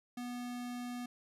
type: tone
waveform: square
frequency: 244.6 Hz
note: B3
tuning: 16 cents flat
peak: -40 dBFS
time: 0.17-1.06 s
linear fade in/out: 5 ms
effects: resampled to 32000 Hz